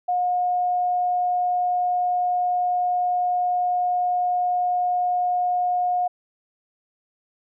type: tone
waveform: sine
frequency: 719 Hz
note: F#5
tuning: 50 cents flat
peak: -19 dBFS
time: 0.08-6.08 s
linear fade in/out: 10 ms
effects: none